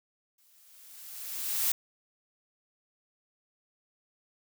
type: noise with exponential growth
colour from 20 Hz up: blue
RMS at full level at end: -26 dBFS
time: 0.38-1.72 s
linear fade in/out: 5 ms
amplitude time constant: 290 ms
effects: none